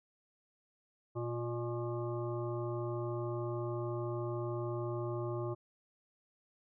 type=harmonic tone with a mistuned harmonic; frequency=120 Hz; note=B2; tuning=49 cents flat; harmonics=1 / 3 / 5 / 7 / 9 / 10; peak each=-38 / -38 / -44 / -50 / -48 / -51 dBFS; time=1.15-5.55 s; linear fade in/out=20 ms; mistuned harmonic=3; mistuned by=-31 cents; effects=none